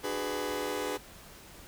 sawtooth chord, G# half-diminished seventh, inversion second, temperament just, 299 / 373.8 / 415.3 / 498.4 Hz, D4 / F#4 / G#4 / B4, +31 / +18 / 0 / +16 cents, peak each -35 / -36 / -32 / -32 dBFS, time 0.03-0.98 s, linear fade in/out 20 ms, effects pink hiss -51 dBFS RMS until 1.67 s

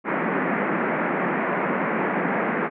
pink band-pass noise, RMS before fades -24 dBFS, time 0.04-2.7 s, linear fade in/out 50 ms, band 170 to 2200 Hz, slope 48 dB/octave, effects none

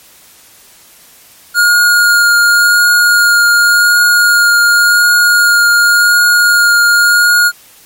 square tone with vibrato, 1425 Hz, F6, 34 cents sharp, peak -6 dBFS, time 1.54-7.52 s, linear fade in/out 50 ms, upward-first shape triangle, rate 0.9 Hz, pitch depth 13 cents each way, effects white hiss -41 dBFS RMS until 7.85 s + MP3 64 kbps

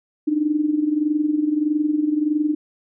sine tone with amplitude modulation, 301.8 Hz, D4, 47 cents sharp, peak -14 dBFS, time 0.27-2.55 s, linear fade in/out 10 ms, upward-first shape sine, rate 21.6 Hz, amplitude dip 70%, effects none

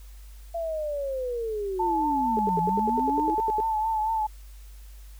sine linear two-way sweep, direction down then up, 681 to 164.81 to 330.6 Hz, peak -27 dBFS, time 0.54-3.35 s, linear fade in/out 10 ms, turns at 2.6 s
sine tone with vibrato, 877 Hz, A5, 6 cents flat, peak -23 dBFS, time 1.79-4.27 s, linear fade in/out 10 ms, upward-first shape triangle, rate 4.4 Hz, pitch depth 53 cents each way
sine tone bursts, 422.3 Hz, G#4, 29 cents sharp, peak -25 dBFS, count 13, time 2.37-3.602 s, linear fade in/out 0 ms, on 20 ms, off 81 ms
effects added 50 Hz sine -42 dBFS peak until 5.19 s + white hiss -57 dBFS RMS until 5.19 s

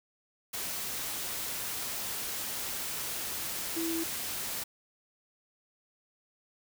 sine tone in noise, 329.6 Hz, E4, in tune, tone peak -31 dBFS, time 3.76-4.04 s, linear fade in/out 10 ms, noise white, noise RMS -36 dBFS, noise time 0.53-4.64 s, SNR +2 dB, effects none

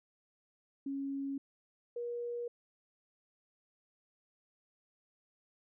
sine tone pair in turn, 275.6 / 477.7 Hz, C#4 / A#4, -10 / +42 cents, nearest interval minor seventh, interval 952 cents, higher second, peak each -35 / -36 dBFS, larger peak first, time 0.86-1.38 / 1.96-2.48 s, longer neither, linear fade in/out 5 ms, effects none

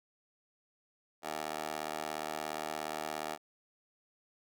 15% pulse tone with high-pass filter, 77.1 Hz, D#2, 15 cents flat, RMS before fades -39 dBFS, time 1.22-3.38 s, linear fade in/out 50 ms, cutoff 570 Hz, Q 1.7, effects none

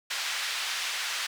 white band-pass noise, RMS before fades -32 dBFS, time 0.1-1.27 s, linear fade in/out 10 ms, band 1300 to 4200 Hz, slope 12 dB/octave, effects none

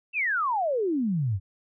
sine exponential sweep, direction down, 2737 to 88 Hz, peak -23 dBFS, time 0.13-1.4 s, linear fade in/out 50 ms, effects none

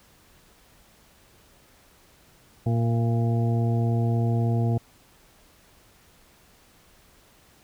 harmonic tone with a mistuned harmonic, 116.54 Hz, A#2, in tune, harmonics 1 / 2 / 3 / 4 / 6 / 7, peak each -21 / -29 / -34 / -35 / -35 / -42 dBFS, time 2.66-4.78 s, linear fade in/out 5 ms, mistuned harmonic 6, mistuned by -32 cents, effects pink hiss -57 dBFS RMS until 7.63 s

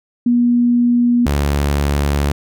sine / sawtooth tone pair in turn, 240.9 / 71.62 Hz, B3 / D2, -43 / -43 cents, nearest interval octave + major sixth, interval 2100 cents, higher first, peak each -10 dBFS, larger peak neither, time 0.26-1.26 / 1.26-2.32 s, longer second, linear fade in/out 5 ms, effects none

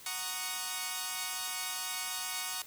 5% pulse chord, D# minor seventh, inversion first, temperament equal, 740 / 932.3 / 1108.7 / 1244.5 Hz, F#5 / A#5 / C#6 / D#6, 0 / 0 / 0 / 0 cents, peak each -29 dBFS, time 0.06-2.62 s, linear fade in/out 2 ms, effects white hiss -52 dBFS RMS until 2.66 s

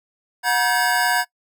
square tone cluster, 727 / 957 / 1560 / 1698 Hz, F#5 / A#5 / G6 / G#6, -31 / +45 / -9 / +38 cents, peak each -23 dBFS, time 0.43-1.25 s, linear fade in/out 50 ms, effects noise-tail reverb RT60 0.1 s tail -22 dB re dry

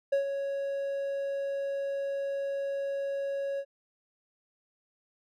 triangle tone with ADSR envelope, 554.4 Hz, C#5, in tune, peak -20 dBFS, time 0.12-3.65 s, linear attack 9 ms, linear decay 110 ms, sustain -8 dB, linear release 61 ms, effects none

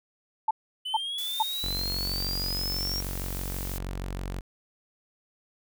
sine tone bursts, 880 Hz, A5, in tune, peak -20 dBFS, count 3, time 0.48-1.427 s, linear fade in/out 5 ms, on 29 ms, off 430 ms
triangle linear sweep, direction up, 2988 to 5600 Hz, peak -29 dBFS, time 0.85-3.01 s, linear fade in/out 10 ms
blue noise, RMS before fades -39 dBFS, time 1.18-3.78 s, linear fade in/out 2 ms
sawtooth tone, 46.25 Hz, F#1, in tune, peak -28 dBFS, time 1.63-4.41 s, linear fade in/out 10 ms
effects none

